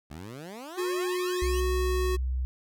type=exponential sweep; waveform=15% pulse; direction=up; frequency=69.2 to 3255 Hz; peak=-33 dBFS; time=0.1-1.61 s; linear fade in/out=10 ms
type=tone with pitch glide; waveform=square; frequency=361.8 to 367.7 Hz; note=F#4 to F#4; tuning=-39 to -11 cents; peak=-28 dBFS; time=0.77-2.17 s; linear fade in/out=20 ms; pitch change=+28 cents; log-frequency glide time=1.43-1.64 s
type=tone; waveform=sine; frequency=63.7 Hz; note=C2; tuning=46 cents flat; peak=-26 dBFS; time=1.42-2.45 s; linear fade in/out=0 ms
effects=none